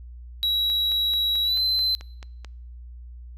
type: tone with pitch glide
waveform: triangle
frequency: 3881 to 4067 Hz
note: B7 to C8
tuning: -31 to -50 cents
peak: -19 dBFS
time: 0.43-1.95 s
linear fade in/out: 0 ms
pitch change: +81 cents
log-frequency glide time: 1.44-1.59 s
type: click train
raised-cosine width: 0.2 ms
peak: -23 dBFS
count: 9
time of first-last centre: 0.7-2.447 s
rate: 4.58 Hz
effects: noise-tail reverb RT60 0.9 s tail -26 dB re dry + added 60 Hz sine -38 dBFS peak until 3.37 s